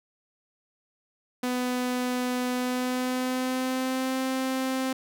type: tone with pitch glide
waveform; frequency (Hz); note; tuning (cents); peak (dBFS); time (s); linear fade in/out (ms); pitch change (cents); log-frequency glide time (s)
sawtooth; 249.5 to 261.8; B3 to C4; +18 to +1; -22; 1.43-4.93; 5; +83; 2.53-4.2
effects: none